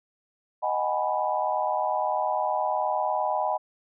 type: chord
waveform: sine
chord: G# minor seventh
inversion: second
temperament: equal with one note detuned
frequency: 622.3 / 750.8 / 830.6 / 987.8 Hz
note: D#5 / F#5 / G#5 / B5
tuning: 0 / +25 / 0 / 0 cents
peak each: -29 dBFS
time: 0.62-3.58 s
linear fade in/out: 20 ms
effects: none